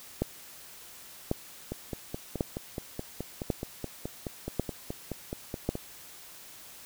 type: two click trains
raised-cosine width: 2 ms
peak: -20 / -13 dBFS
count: 20 / 6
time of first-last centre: 1.72-5.754 / 0.22-5.69 s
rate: 4.71 / 0.914 Hz
effects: white hiss -49 dBFS RMS until 6.85 s